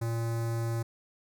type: tone with notch filter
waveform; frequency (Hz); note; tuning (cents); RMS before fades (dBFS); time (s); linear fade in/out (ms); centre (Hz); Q
square; 115.3; A#2; -19; -31; 0.01-0.83; 10; 3000; 0.91
effects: none